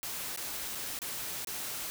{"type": "noise with dropouts", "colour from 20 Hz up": "white", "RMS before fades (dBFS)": -38, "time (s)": [0.03, 1.9], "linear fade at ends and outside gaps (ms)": 0, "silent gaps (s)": [[0.362, 0.374], [0.75, 0.754], [0.989, 1.018], [1.447, 1.472]], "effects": []}